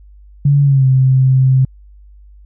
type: tone with pitch glide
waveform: sine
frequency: 142.3 to 131.25 Hz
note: C#3 to C3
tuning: +46 to +6 cents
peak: -7 dBFS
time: 0.45-1.65 s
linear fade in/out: 5 ms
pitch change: -140 cents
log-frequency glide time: 0.63-0.86 s
effects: added 50 Hz sine -38 dBFS peak until 2.45 s